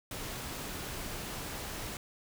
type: noise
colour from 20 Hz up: pink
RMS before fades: -40 dBFS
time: 0.11-1.97 s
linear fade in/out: 2 ms
effects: none